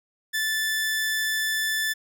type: tone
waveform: sawtooth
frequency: 1753 Hz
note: A6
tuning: 7 cents flat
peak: -20 dBFS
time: 0.33-1.94 s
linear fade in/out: 20 ms
effects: none